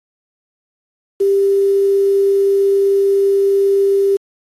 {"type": "tone with quantisation", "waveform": "sine", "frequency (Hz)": 395.1, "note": "G4", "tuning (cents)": 14, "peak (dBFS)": -10, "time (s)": [1.2, 4.17], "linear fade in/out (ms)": 10, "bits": 6, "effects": ["AAC 32 kbps"]}